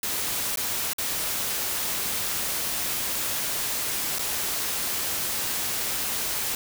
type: noise with dropouts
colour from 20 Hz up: white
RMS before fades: -28 dBFS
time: 0.03-6.55 s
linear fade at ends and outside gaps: 2 ms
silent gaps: 0.559-0.572 / 0.933-0.983 / 4.186-4.192 s
effects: none